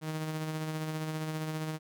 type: tone with tremolo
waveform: sawtooth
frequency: 156.6 Hz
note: D#3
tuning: 11 cents sharp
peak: -28 dBFS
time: 0.01-1.79 s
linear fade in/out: 50 ms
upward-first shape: sine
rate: 15 Hz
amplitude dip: 35%
effects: none